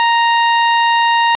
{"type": "tone", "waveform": "sawtooth", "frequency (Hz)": 932.3, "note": "A#5", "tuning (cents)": 0, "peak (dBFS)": -6, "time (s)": [0, 1.35], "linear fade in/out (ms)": 0, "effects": ["resampled to 8000 Hz", "8-bit"]}